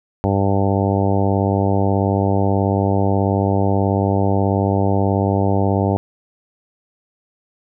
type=harmonic tone; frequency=98.4 Hz; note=G2; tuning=7 cents sharp; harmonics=1 / 2 / 3 / 4 / 5 / 6 / 7 / 8 / 9; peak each=-18 / -21 / -23 / -24 / -25 / -26 / -26 / -27 / -28 dBFS; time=0.24-5.97 s; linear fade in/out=0 ms; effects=none